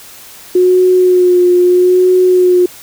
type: tone with vibrato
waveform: sine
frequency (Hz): 362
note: F#4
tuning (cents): -38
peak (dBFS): -5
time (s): 0.55-2.66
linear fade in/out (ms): 5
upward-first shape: sine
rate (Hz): 0.78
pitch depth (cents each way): 26
effects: white hiss -35 dBFS RMS until 2.82 s